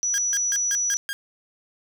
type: tone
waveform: sine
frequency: 5900 Hz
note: F#8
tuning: 6 cents flat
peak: -21 dBFS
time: 0.03-0.97 s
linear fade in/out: 0 ms
type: tone bursts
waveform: sawtooth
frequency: 1618 Hz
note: G#6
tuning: 46 cents flat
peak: -23 dBFS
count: 6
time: 0.14-1.13 s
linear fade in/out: 0 ms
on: 40 ms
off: 150 ms
effects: none